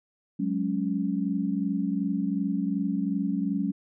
sine chord, F# suspended second, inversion none, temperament equal with one note detuned, 185 / 207.7 / 278.3 Hz, F#3 / G#3 / C#4, 0 / 0 / +7 cents, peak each -29 / -29 / -29 dBFS, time 0.39-3.72 s, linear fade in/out 10 ms, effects none

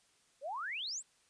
sine exponential sweep, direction up, 509 to 8480 Hz, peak -37 dBFS, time 0.41-1.03 s, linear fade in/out 50 ms, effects white hiss -70 dBFS RMS until 1.29 s + resampled to 22050 Hz

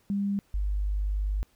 sine tone pair in turn, 200.2 / 50.22 Hz, G3 / G1, +37 / +43 cents, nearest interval 2 octaves, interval 2394 cents, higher first, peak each -25 dBFS, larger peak neither, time 0.1-0.39 / 0.54-1.43 s, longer second, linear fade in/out 0 ms, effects pink hiss -66 dBFS RMS until 1.55 s

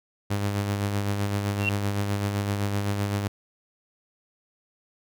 sawtooth tone with tremolo, 101.2 Hz, G#2, 44 cents flat, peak -19 dBFS, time 0.3-3.28 s, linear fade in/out 10 ms, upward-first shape sine, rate 7.8 Hz, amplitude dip 40%
sine tone with exponential growth, 2737 Hz, F7, 36 cents flat, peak -18 dBFS, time 1.55-1.69 s, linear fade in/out 1 ms, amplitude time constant 29 ms
effects none

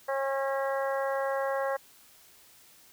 harmonic tone with a mistuned harmonic, 271.8 Hz, C#4, 34 cents flat, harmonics 2 / 3 / 4 / 5 / 6 / 7, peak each -29 / -35 / -36 / -42 / -39 / -42 dBFS, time 0.08-1.77 s, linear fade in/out 10 ms, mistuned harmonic 7, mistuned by +15 cents, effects white hiss -57 dBFS RMS until 2.92 s

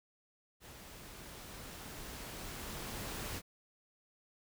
pink noise with level ramp, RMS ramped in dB -53 to -41 dBFS, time 0.6-3.42 s, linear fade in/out 50 ms, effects none

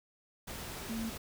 sine tone in noise, 224.8 Hz, A3, 37 cents sharp, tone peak -35 dBFS, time 0.89-1.1 s, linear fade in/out 10 ms, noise pink, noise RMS -43 dBFS, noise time 0.47-1.18 s, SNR +5 dB, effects none

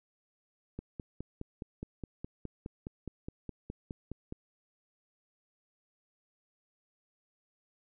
click train, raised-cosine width 3 ms, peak -26 dBFS, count 18, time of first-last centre 0.79-4.324 s, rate 4.81 Hz, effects none

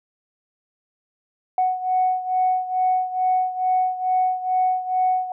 sine beating tone pair, 740 / 742.3 Hz, F#5 / F#5, 0 / +5 cents, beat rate 2.3 Hz, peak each -19 / -23 dBFS, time 1.58-5.32 s, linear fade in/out 2 ms, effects tanh soft clip ceiling -11 dBFS

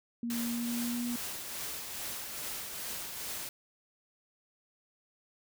sine tone with pitch glide, 235.5 to 240.3 Hz, A#3 to B3, +18 to -47 cents, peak -32 dBFS, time 0.23-1.16 s, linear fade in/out 2 ms, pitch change +35 cents, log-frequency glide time 0.48-1.03 s
white noise with tremolo, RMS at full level -38 dBFS, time 0.3-3.49 s, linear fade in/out 2 ms, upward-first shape triangle, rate 2.4 Hz, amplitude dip 40%
effects none

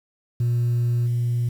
sine tone with level steps, 119.9 Hz, A#2, 49 cents sharp, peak -16 / -18 dBFS, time 0.4-1.49 s, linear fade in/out 5 ms, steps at 1.06 s, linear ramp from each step 20 ms, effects tanh soft clip ceiling -17 dBFS + 8-bit

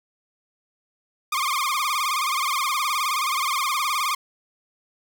sawtooth tone with vibrato, 1136 Hz, C#6, 42 cents sharp, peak -18 dBFS, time 1.32-4.15 s, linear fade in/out 5 ms, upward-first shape sine, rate 19 Hz, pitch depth 150 cents each way, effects none

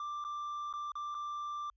triangle tone with dropouts, 1180 Hz, D6, 8 cents sharp, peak -35 dBFS, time 0-1.7 s, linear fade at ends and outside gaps 2 ms, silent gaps 0.241-0.248 / 0.728-0.737 / 0.919-0.954 / 1.145-1.149 s, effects added 50 Hz sine -70 dBFS peak until 1.76 s + resampled to 16000 Hz

